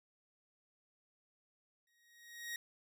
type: tone with exponential growth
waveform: sawtooth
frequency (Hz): 1884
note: A#6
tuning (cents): +18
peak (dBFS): -35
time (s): 1.87-2.56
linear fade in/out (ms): 2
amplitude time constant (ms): 150
effects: none

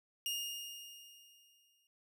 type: tone with exponential decay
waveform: sawtooth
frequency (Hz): 2838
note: F7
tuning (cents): +27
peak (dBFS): -31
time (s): 0.26-1.87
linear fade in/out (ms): 1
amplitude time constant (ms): 350
effects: none

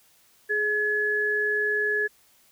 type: tone pair together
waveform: sine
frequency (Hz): 420.7 / 1700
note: G#4 / G#6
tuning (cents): +22 / +40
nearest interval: 2 octaves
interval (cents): 2418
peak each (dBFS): -28 / -23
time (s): 0.49-2.08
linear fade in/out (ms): 20
effects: white hiss -60 dBFS RMS until 2.51 s

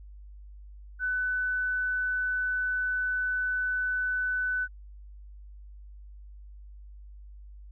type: tone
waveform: sine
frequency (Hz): 1500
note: F#6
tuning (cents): +23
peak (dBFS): -26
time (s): 0.99-4.68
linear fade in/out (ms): 50
effects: added 50 Hz sine -44 dBFS peak until 7.71 s

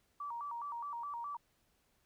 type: tone with vibrato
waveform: sine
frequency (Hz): 1042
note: C6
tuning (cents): -7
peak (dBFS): -39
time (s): 0.2-1.37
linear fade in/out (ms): 5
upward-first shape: square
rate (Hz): 4.8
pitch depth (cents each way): 180
effects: pink hiss -75 dBFS RMS until 2.05 s

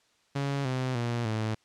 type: tone with pitch steps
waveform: sawtooth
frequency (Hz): 139.8 / 128.94 / 118.92 / 109.68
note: C#3 / C3 / A#2 / A2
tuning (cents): +15 / -25 / +35 / -5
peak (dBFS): -24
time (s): 0.35-1.55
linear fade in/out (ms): 10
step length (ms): 300
effects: white hiss -67 dBFS RMS until 1.64 s + low-pass 6000 Hz 12 dB/octave

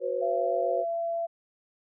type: chord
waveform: sine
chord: F# suspended fourth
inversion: none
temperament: equal with one note detuned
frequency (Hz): 370 / 493.9 / 541.7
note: F#4 / B4 / C#5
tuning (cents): 0 / 0 / -40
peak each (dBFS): -34 / -30 / -30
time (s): 0-0.85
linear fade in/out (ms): 50
type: tone with pitch glide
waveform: sine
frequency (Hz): 679 to 673.9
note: F5 to E5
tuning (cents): -49 to +38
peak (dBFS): -27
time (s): 0.21-1.27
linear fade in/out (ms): 20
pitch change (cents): -13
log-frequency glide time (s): 0.68-0.86
effects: none

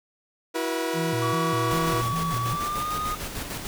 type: chord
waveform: sawtooth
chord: E suspended second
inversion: none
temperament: equal with one note detuned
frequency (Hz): 329.6 / 370 / 482.3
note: E4 / F#4 / B4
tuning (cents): 0 / 0 / -41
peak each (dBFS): -25 / -29 / -25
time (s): 0.54-2.02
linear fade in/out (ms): 20
type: tone with vibrato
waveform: sine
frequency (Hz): 140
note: C#3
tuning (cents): +18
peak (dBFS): -27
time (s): 0.93-2.58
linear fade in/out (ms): 50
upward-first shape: square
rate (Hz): 2.5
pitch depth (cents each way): 290
type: tone with pitch glide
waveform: triangle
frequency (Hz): 1135 to 1237.7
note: C#6 to D#6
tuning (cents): +41 to -9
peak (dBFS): -25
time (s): 1.22-3.15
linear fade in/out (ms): 5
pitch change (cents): +150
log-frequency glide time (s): 2.41-2.95
type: noise with tremolo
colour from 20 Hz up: pink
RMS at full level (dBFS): -32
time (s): 1.71-3.67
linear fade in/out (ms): 0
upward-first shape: square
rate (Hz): 6.7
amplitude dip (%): 40
effects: none

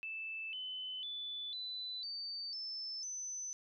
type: tone with pitch steps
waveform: sine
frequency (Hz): 2637 / 3029 / 3480 / 3997 / 4591 / 5274 / 6058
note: E7 / F#7 / A7 / B7 / D8 / E8 / F#8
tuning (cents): 0 / +40 / -20 / +20 / -40 / 0 / +40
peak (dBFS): -40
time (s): 0.03-3.53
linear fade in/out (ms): 0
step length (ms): 500
effects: none

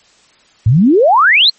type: exponential sweep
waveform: sine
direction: up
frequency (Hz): 99.7 to 4400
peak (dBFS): -5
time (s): 0.66-1.5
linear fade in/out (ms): 5
effects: white hiss -49 dBFS RMS until 1.58 s + MP3 32 kbps

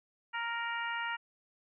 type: harmonic tone with a mistuned harmonic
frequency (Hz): 466.2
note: A#4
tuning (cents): 0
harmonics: 2 / 3 / 4 / 5 / 6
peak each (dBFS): -38 / -38 / -39 / -44 / -44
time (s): 0.33-1.17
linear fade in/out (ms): 20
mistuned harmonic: 6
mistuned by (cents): +17
effects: none

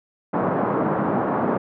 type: band-pass noise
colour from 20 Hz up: pink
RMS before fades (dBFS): -22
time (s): 0.33-1.58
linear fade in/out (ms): 10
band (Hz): 160 to 1200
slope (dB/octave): 24
effects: none

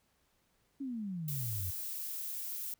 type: exponential sweep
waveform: sine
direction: down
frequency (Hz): 284.3 to 86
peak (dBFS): -36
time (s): 0.8-1.71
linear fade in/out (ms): 10
type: noise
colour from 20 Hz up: violet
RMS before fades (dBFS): -40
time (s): 1.28-2.74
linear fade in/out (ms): 2
effects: pink hiss -74 dBFS RMS until 2.79 s

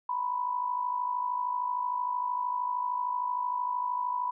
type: tone with amplitude modulation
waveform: sine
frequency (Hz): 987.8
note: B5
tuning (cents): 0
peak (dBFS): -25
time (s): 0.09-4.31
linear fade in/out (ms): 5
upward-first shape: sine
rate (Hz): 53.1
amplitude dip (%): 65
effects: none

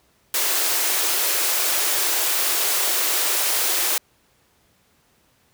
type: high-pass noise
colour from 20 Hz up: white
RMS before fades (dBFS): -21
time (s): 0.34-3.98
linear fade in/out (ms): 2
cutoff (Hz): 310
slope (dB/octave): 96
effects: pink hiss -61 dBFS RMS until 5.53 s + high-pass 60 Hz 12 dB/octave

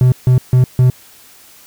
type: tone bursts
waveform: triangle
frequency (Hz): 126.7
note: B2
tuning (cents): +45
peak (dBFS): -4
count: 4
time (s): 0.01-0.9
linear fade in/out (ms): 2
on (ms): 110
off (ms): 150
effects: white hiss -43 dBFS RMS until 1.66 s

